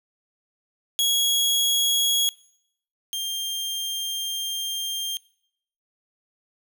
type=tone pair in turn; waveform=sawtooth; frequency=3322 / 3192 Hz; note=G#7 / G7; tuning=0 / +31 cents; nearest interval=minor second; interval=69 cents; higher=first; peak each=-16 / -23 dBFS; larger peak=first; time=0.99-2.29 / 3.13-5.17 s; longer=second; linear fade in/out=0 ms; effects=noise-tail reverb RT60 0.7 s tail -22 dB re dry